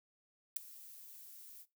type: noise with ADSR envelope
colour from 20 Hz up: violet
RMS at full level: -31 dBFS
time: 0.56-1.66 s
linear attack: 8 ms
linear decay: 3 ms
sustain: -23 dB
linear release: 52 ms
effects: noise-tail reverb RT60 0.2 s tail -17 dB re dry